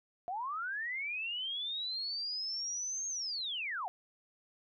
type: linear two-way sweep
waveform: sine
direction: up then down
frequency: 681 to 6500 to 681 Hz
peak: -35 dBFS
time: 0.28-3.88 s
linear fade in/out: 0 ms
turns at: 3.08 s
effects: none